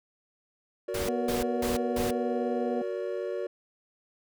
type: chord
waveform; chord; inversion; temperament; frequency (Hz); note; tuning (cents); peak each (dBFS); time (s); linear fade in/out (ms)
triangle; Gb augmented; none; equal with one note detuned; 370 / 466.2 / 573.9; Gb4 / Bb4 / D5; 0 / 0 / -40; -32 / -33 / -33; 0.88-3.47; 5
type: noise bursts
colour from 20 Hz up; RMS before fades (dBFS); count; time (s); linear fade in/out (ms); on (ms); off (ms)
pink; -34; 4; 0.94-2.11; 5; 150; 190
type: harmonic tone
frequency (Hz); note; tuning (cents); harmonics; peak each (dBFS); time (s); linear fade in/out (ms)
242.9; B3; -29; 1 / 2 / 3; -31 / -34 / -36; 1.08-2.82; 5
effects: none